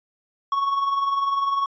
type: tone with tremolo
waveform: triangle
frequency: 1108.7 Hz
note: C#6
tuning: in tune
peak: -16 dBFS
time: 0.52-1.66 s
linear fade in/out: 2 ms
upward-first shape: sine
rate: 20 Hz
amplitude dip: 50%
effects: resampled to 16000 Hz